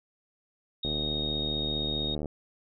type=tone; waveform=sine; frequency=3729 Hz; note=A#7; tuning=in tune; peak=-30 dBFS; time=0.83-2.15 s; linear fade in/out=5 ms
type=click train; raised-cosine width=2 ms; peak=-21 dBFS; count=107; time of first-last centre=0.85-2.258 s; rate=75.3 Hz
effects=none